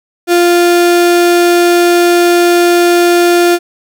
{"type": "tone", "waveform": "35% pulse", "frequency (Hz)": 348.7, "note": "F4", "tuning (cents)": -3, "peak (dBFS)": -4, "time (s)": [0.27, 3.59], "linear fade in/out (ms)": 50, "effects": []}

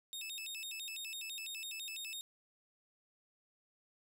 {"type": "tone with vibrato", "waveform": "sawtooth", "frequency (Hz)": 3114, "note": "G7", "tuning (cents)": -12, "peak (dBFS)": -39, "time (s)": [0.13, 2.21], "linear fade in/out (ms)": 0, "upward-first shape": "square", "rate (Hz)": 6, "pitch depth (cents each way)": 300, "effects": []}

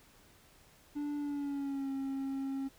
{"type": "tone with pitch glide", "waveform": "triangle", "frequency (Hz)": [291.9, 270.8], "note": ["D4", "C#4"], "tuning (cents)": [-10, -40], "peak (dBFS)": -32, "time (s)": [0.95, 2.69], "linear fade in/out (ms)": 20, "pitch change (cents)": -130, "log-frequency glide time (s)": [1.17, 1.92], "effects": ["pink hiss -62 dBFS RMS until 2.78 s"]}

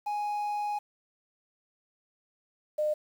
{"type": "tone pair in turn", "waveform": ["triangle", "sine"], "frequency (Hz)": [830.6, 606.5], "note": ["G#5", "D#5"], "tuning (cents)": [0, -44], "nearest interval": "perfect fourth", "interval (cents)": 544, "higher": "first", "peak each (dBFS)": [-27, -25], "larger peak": "second", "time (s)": [[0.06, 0.79], [2.78, 2.94]], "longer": "first", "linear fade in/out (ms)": 10, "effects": ["9-bit"]}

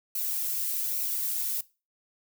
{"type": "noise with flanger", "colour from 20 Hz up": "violet", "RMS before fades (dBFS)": -30, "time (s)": [0.15, 1.61], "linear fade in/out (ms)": 5, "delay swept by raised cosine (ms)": [0.58, 2.48], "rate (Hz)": 1.2, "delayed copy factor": -0.5, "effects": ["noise-tail reverb RT60 0.3 s tail -20 dB re dry"]}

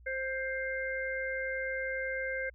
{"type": "harmonic tone", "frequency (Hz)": 526, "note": "C5", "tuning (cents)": 9, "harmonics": [1, 3, 4], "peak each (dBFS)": [-36, -36, -38], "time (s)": [0.06, 2.5], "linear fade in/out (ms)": 10, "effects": ["added 60 Hz sine -53 dBFS peak until 2.54 s"]}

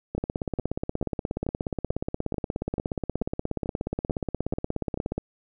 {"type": "two click trains", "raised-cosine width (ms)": 2, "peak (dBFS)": [-14, -16], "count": [85, 12], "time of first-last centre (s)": [[0.18, 5.18], [0.15, 4.975]], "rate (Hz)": [16.8, 2.28], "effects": []}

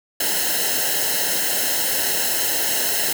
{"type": "noise with comb filter", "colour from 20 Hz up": "white", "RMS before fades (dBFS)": -21, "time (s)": [0.2, 3.13], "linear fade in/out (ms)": 5, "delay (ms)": 0.85, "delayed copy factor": -0.85, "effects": []}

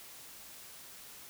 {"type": "silence", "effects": ["white hiss -51 dBFS RMS until 1.29 s"]}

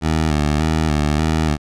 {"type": "tone with vibrato", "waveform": "15% pulse", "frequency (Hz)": 76.8, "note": "D#2", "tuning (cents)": -22, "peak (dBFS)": -9, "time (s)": [0.01, 1.58], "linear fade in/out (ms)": 50, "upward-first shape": "square", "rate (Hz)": 1.7, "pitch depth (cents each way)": 53, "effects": ["low-pass 8000 Hz 12 dB/octave"]}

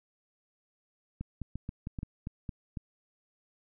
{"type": "clicks", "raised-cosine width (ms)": 5, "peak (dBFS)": -24, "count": 10, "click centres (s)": [1.21, 1.417, 1.556, 1.691, 1.871, 1.988, 2.031, 2.271, 2.492, 2.772], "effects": []}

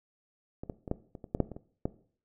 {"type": "clicks", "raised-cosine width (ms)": 2, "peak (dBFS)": [-25, -22, -26, -16, -29, -29, -16, -11, -27, -29, -16], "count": 11, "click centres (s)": [0.635, 0.698, 0.878, 0.914, 1.152, 1.242, 1.349, 1.403, 1.517, 1.565, 1.855], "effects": ["noise-tail reverb RT60 0.5 s tail -17 dB re dry"]}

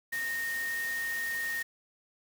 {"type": "tone in noise", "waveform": "sine", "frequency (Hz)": 1848, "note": "A#6", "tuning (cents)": -16, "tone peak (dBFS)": -31, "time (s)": [0.12, 1.63], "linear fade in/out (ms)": 10, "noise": "white", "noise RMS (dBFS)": -42, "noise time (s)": [0.12, 1.63], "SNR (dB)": 8, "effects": []}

